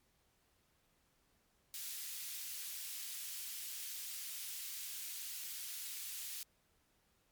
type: high-pass noise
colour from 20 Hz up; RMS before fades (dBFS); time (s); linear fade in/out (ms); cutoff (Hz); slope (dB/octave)
white; -45; 1.74-6.43; 0; 2500; 12
effects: pink hiss -75 dBFS RMS until 7.31 s + MP3 96 kbps